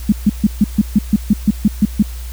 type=tone bursts; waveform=sine; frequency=208.7 Hz; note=G#3; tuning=9 cents sharp; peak=-6 dBFS; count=12; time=0.09-2.026 s; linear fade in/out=5 ms; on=33 ms; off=140 ms; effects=added 60 Hz sine -24 dBFS peak until 2.32 s + white hiss -38 dBFS RMS until 2.32 s